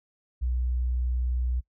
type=tone; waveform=sine; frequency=61.74 Hz; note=B1; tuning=in tune; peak=-24 dBFS; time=0.41-1.61 s; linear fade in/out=20 ms; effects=noise-tail reverb RT60 0.1 s tail -22 dB re dry